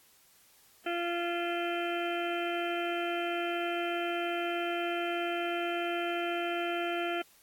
harmonic tone with a mistuned harmonic, 345 Hz, F4, 21 cents flat, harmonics 1 / 2 / 4 / 5 / 6 / 7 / 8 / 9, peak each -34 / -35 / -38 / -44 / -45 / -43 / -44 / -42 dBFS, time 0.86-7.22 s, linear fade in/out 5 ms, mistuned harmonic 8, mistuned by -62 cents, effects white hiss -62 dBFS RMS until 7.42 s + AAC 64 kbps

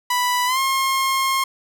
sawtooth tone with pitch glide, 987.8 to 1071 Hz, B5 to C6, 0 to +40 cents, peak -14 dBFS, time 0.1-1.44 s, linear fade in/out 5 ms, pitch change +140 cents, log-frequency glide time 0.46-0.59 s, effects none

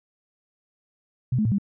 sine tone with pitch steps, 126.1 / 214.5 / 113.4 / 199.4 Hz, B2 / A3 / A#2 / G3, +36 / -44 / -47 / +30 cents, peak -19 dBFS, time 1.32-1.584 s, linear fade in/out 5 ms, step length 66 ms, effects none

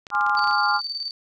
clicks, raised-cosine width 0.2 ms, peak -21 dBFS, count 11, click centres 0.068 / 0.103 / 0.15 / 0.21 / 0.265 / 0.296 / 0.351 / 0.392 / 0.441 / 0.473 / 0.511 s
sine chord, D half-diminished seventh, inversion second, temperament equal with one note detuned, 830.6 / 1046.5 / 1191.7 / 1396.9 Hz, Ab5 / C6 / D6 / F6, 0 / 0 / +25 / 0 cents, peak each -23 / -26 / -25 / -22 dBFS, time 0.11-0.81 s, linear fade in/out 50 ms
sine tone with tremolo, 4572 Hz, D8, 47 cents flat, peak -25 dBFS, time 0.37-1.11 s, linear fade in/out 2 ms, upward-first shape square, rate 19 Hz, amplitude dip 55%
effects none

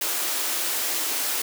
white high-pass noise, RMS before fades -26 dBFS, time 0.01-1.42 s, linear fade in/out 5 ms, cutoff 260 Hz, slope 96 dB/octave, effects none

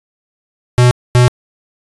square tone bursts at uneven times, 123.47 Hz, B2, in tune, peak -6 dBFS, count 2, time 0.78-0.91 / 1.15-1.28 s, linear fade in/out 0 ms, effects resampled to 24000 Hz

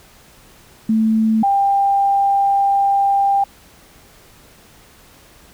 sine tone pair in turn, 220.6 / 794.3 Hz, A3 / G5, +5 / +23 cents, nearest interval octave + minor seventh, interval 2218 cents, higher second, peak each -12 dBFS, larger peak neither, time 0.89-1.43 / 1.43-3.44 s, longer second, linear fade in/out 5 ms, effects pink hiss -47 dBFS RMS until 5.53 s

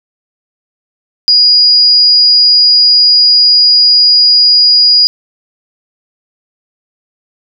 sine tone, 4889 Hz, D#8, 31 cents flat, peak -3 dBFS, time 1.28-5.07 s, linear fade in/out 0 ms, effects none

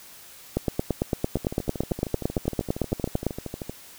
two click trains, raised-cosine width 2 ms, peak -9 / -18 dBFS, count 25 / 31, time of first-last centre 0.57-3.267 / 1.37-3.696 s, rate 8.9 / 12.9 Hz, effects white hiss -47 dBFS RMS until 3.98 s

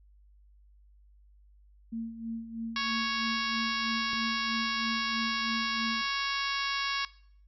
sine tone with tremolo, 227.7 Hz, A#3, 40 cents flat, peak -31 dBFS, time 1.92-6.02 s, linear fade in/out 10 ms, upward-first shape sine, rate 3.1 Hz, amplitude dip 65%
harmonic tone, 554.4 Hz, C#5, in tune, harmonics 2 / 3 / 4 / 5 / 6 / 7 / 8 / 9 / 10, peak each -34 / -36 / -37 / -38 / -39 / -39 / -40 / -41 / -41 dBFS, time 2.76-7.05 s, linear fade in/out 2 ms
click, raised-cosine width 3 ms, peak -32 dBFS, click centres 4.133 s
effects noise-tail reverb RT60 0.6 s tail -20 dB re dry + added 50 Hz sine -56 dBFS peak until 7.47 s

